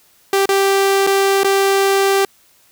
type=tone with dropouts; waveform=sawtooth; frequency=392 Hz; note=G4; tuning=in tune; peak=-8 dBFS; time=0.33-2.25 s; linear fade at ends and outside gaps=2 ms; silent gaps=0.457-0.49 / 1.067-1.072 / 1.434-1.445 s; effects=white hiss -53 dBFS RMS until 2.71 s